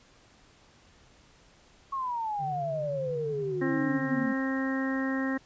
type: exponential sweep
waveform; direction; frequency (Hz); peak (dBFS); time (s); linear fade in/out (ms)
sine; down; 1108.7 to 219.7; -29; 1.92-4.33; 10
type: tone with vibrato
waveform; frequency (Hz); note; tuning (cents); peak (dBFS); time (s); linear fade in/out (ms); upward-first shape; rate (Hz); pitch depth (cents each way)
triangle; 146.83; D3; 0; -34; 2.38-4.28; 50; sine; 11; 92
type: harmonic tone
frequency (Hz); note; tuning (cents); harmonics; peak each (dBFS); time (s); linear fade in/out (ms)
266.4; C4; +31; 1 / 2 / 3 / 4 / 5 / 6 / 7; -28 / -37 / -43 / -41 / -44 / -41 / -36; 3.61-5.38; 10
effects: pink hiss -59 dBFS RMS until 5.45 s + resampled to 16000 Hz